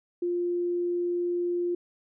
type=tone; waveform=sine; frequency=350.5 Hz; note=F4; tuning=6 cents sharp; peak=-25 dBFS; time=0.22-1.75 s; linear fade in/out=5 ms; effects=none